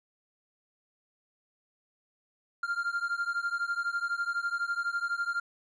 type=beating tone pair; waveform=triangle; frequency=1390 / 1402 Hz; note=F6 / F6; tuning=-9 / +6 cents; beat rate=12 Hz; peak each=-30 / -31 dBFS; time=2.63-5.4 s; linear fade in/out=5 ms; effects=resampled to 22050 Hz